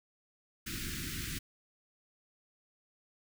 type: band-stop noise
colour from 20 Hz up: pink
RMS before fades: -39 dBFS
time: 0.66-1.39 s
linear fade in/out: 10 ms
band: 350 to 1400 Hz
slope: 48 dB/octave
effects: none